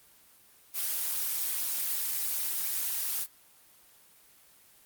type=noise; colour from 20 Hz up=blue; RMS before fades=-31 dBFS; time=0.73-3.27 s; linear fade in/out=50 ms; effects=white hiss -59 dBFS RMS until 4.85 s + Opus 24 kbps